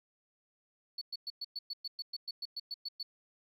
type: tone bursts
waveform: sine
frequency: 4436 Hz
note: C#8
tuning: in tune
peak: -35 dBFS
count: 15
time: 0.98-3.03 s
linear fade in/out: 5 ms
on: 34 ms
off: 110 ms
effects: tanh soft clip ceiling -33 dBFS